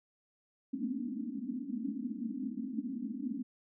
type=band-pass noise; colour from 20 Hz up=pink; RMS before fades=-38 dBFS; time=0.73-3.43 s; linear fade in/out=10 ms; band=210 to 290 Hz; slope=96 dB/octave; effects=none